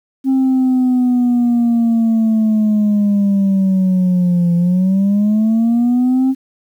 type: linear two-way sweep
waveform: sine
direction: down then up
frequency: 267.1 to 171.4 to 267.1 Hz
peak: -8 dBFS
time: 0.24-6.35 s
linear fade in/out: 50 ms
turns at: 4.55 s
effects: tanh soft clip ceiling -9 dBFS + 8-bit